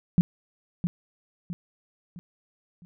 sine tone with echo, 174.61 Hz, F3, in tune, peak -14 dBFS, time 0.18-0.21 s, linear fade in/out 0 ms, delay 660 ms, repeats 4, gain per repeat -8 dB, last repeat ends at 2.85 s, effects none

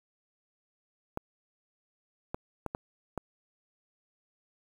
clicks, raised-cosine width 1 ms, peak -19 dBFS, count 5, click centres 1.174 / 2.345 / 2.663 / 2.749 / 3.177 s, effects 8-bit

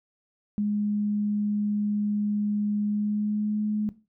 sine tone with pitch glide, 207.7 to 211.5 Hz, G#3 to G#3, 0 to +32 cents, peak -23 dBFS, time 0.58-3.89 s, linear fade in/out 0 ms, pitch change +32 cents, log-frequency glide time 2.84-3.63 s, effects noise-tail reverb RT60 0.3 s tail -17 dB re dry

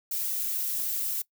violet noise with flanger, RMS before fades -30 dBFS, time 0.11-1.22 s, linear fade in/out 5 ms, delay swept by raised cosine 1.8 to 5 ms, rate 3.9 Hz, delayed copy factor -0.6, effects noise-tail reverb RT60 0.1 s tail -21 dB re dry

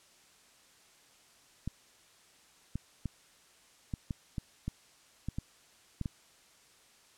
clicks, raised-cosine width 5 ms, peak -22 dBFS, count 11, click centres 1.676 / 2.756 / 3.057 / 3.938 / 4.108 / 4.382 / 4.68 / 5.286 / 5.385 / 6.013 / 6.058 s, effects white hiss -62 dBFS RMS until 7.17 s + low-pass 9000 Hz 12 dB/octave

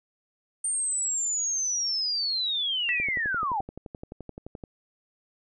sine linear sweep, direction down, 8870 to 740 Hz, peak -25 dBFS, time 0.64-3.61 s, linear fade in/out 5 ms
sine tone with exponential decay, 1944 Hz, B6, 28 cents flat, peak -24 dBFS, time 2.89-3.4 s, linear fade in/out 0 ms, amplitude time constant 110 ms
click train, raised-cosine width 2 ms, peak -25 dBFS, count 20, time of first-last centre 3-4.638 s, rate 11.6 Hz
effects none

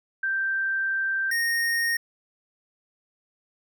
sine / square tone pair in turn, 1568 / 1855.5 Hz, G6 / A#6, 0 / -9 cents, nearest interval minor third, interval 291 cents, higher second, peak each -23 dBFS, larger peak neither, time 0.23-1.31 / 1.31-1.97 s, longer first, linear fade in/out 5 ms, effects none

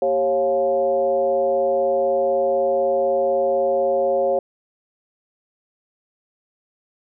sine tone with frequency modulation, 546 Hz, C#5, 26 cents flat, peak -16 dBFS, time 0.02-4.39 s, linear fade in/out 2 ms, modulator 156 Hz, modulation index 0.89, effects none

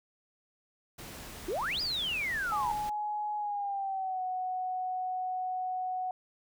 pink noise, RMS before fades -45 dBFS, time 0.98-2.9 s, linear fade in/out 10 ms
sine exponential two-way sweep, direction up then down, 325.4 to 5040 to 886 Hz, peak -30 dBFS, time 1.48-2.72 s, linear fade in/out 5 ms, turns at 1.81 s
sine tone with pitch glide, 840 to 739.8 Hz, G#5 to F#5, +19 to 0 cents, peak -31 dBFS, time 2.52-6.11 s, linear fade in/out 2 ms, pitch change -219 cents, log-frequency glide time 3.37-4.22 s
effects none

